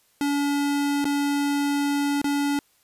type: tone with dropouts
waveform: square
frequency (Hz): 285.4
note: D4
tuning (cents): -49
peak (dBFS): -22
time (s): 0.21-2.59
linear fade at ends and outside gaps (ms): 1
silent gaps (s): 1.044-1.053 / 2.216-2.243
effects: white hiss -63 dBFS RMS until 2.83 s + resampled to 32000 Hz